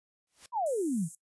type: noise with exponential growth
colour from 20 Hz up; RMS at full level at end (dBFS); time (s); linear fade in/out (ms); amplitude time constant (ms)
white; -46; 0.27-0.46; 2; 41
type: exponential sweep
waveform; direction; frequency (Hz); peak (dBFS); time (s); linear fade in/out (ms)
sine; down; 1020 to 148; -27; 0.52-1.09; 50
type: high-pass noise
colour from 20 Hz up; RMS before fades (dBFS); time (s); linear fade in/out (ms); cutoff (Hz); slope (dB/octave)
pink; -45; 0.66-1.15; 2; 7200; 48
effects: noise-tail reverb RT60 0.1 s tail -18 dB re dry + resampled to 24000 Hz